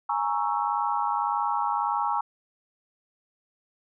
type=chord; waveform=sine; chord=A# half-diminished seventh; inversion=third; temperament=equal with one note detuned; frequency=830.6 / 932.3 / 1108.7 / 1323.1 Hz; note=G#5 / A#5 / C#6 / E6; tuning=0 / 0 / 0 / +6 cents; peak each=-28 / -28 / -30 / -32 dBFS; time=0.09-2.21 s; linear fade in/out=5 ms; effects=none